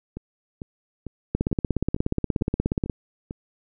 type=two click trains; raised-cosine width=3 ms; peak=-20 / -9 dBFS; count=8 / 27; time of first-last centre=0.17-3.309 / 1.35-2.898 s; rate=2.23 / 16.8 Hz; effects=none